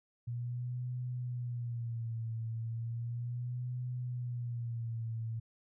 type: tone with vibrato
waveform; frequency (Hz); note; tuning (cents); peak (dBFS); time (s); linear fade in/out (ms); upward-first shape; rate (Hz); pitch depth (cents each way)
sine; 118.8; A#2; +33; -35; 0.27-5.4; 10; sine; 0.35; 82
effects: none